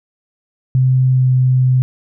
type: tone with pitch glide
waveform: sine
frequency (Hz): 129.4 to 128.36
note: C3 to C3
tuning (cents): -19 to -33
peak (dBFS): -9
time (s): 0.75-1.82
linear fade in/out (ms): 0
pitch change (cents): -14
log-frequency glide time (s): 1.09-1.32
effects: none